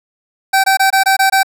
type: tone bursts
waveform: 25% pulse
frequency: 773 Hz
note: G5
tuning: 24 cents flat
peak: -5 dBFS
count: 7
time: 0.53-1.432 s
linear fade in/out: 10 ms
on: 110 ms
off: 22 ms
effects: none